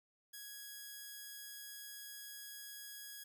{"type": "tone", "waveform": "5% pulse", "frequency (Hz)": 1661.2, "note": "G#6", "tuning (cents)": 0, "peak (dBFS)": -37, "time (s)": [0.33, 3.24], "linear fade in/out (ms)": 10, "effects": []}